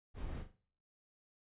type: noise with echo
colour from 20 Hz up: brown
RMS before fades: -42 dBFS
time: 0.14-0.45 s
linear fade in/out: 50 ms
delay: 41 ms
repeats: 4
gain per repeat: -9 dB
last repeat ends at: 0.614 s
effects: noise-tail reverb RT60 0.6 s tail -24 dB re dry + resampled to 8000 Hz